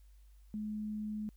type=tone; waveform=sine; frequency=212.6 Hz; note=G#3; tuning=41 cents sharp; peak=-36 dBFS; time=0.54-1.29 s; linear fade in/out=0 ms; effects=added 50 Hz sine -56 dBFS peak until 1.36 s + white hiss -75 dBFS RMS until 1.36 s